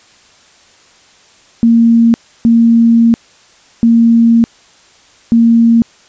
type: tone bursts at uneven times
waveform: sine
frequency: 231 Hz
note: A#3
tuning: 16 cents flat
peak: -4 dBFS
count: 4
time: 1.63-2.14 / 2.45-3.14 / 3.83-4.44 / 5.32-5.82 s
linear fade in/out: 0 ms
effects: white hiss -45 dBFS RMS until 6.08 s + resampled to 16000 Hz